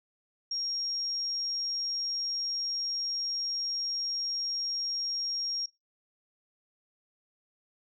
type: tone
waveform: sine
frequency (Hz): 5580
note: F8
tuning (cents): -2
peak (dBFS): -30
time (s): 0.51-5.66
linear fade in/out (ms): 5
effects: noise-tail reverb RT60 0.2 s tail -21 dB re dry